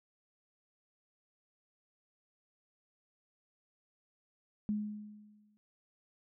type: tone with exponential decay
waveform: sine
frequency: 210 Hz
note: G#3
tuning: 19 cents sharp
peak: -29 dBFS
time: 4.69-5.57 s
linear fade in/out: 0 ms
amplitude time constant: 190 ms
effects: none